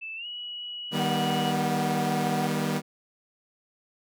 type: tone with pitch glide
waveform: sine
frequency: 2637 to 2926 Hz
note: E7 to F#7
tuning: 0 to -20 cents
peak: -34 dBFS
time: 0.01-1.53 s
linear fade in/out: 20 ms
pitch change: +180 cents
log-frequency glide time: 0.16-0.27 s
type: chord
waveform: sawtooth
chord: Eb augmented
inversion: none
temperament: equal with one note detuned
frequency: 155.56 / 196 / 241.6 Hz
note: Eb3 / G3 / B3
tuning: 0 / 0 / -38 cents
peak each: -26 dBFS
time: 0.91-2.82 s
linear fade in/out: 50 ms
type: tone with vibrato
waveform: sine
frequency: 740 Hz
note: F#5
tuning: in tune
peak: -29 dBFS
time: 0.98-2.48 s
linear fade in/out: 20 ms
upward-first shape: square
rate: 3.7 Hz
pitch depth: 9 cents each way
effects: none